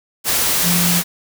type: tone in noise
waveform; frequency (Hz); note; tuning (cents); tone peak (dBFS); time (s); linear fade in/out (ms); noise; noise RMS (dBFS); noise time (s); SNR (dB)
sine; 174.61; F3; 0; -17; 0.62-1.03; 50; white; -17; 0.24-1.04; -3
effects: none